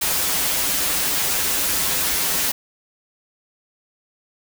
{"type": "noise with comb filter", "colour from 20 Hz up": "white", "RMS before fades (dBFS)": -21, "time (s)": [0.01, 2.52], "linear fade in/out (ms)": 10, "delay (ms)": 8.8, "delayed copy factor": -0.9, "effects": []}